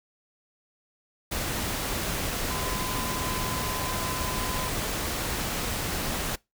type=tone in noise; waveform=sine; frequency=1018 Hz; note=C6; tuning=48 cents flat; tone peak=-35 dBFS; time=2.5-4.69 s; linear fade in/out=10 ms; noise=pink; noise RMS=-30 dBFS; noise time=1.31-6.36 s; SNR=-8 dB; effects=noise-tail reverb RT60 0.2 s tail -23 dB re dry